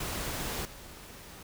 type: noise with level steps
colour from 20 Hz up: pink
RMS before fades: -35 / -48 dBFS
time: 0-1.43 s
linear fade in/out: 5 ms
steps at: 0.65 s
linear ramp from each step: 2 ms
effects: none